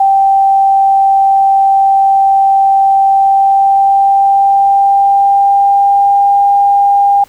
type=tone with pitch glide; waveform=sine; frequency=782 to 802.6 Hz; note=G5 to G5; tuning=-4 to +41 cents; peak=-5 dBFS; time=0-7.24 s; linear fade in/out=5 ms; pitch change=+45 cents; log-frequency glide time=3.11-6.46 s; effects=pink hiss -44 dBFS RMS until 7.28 s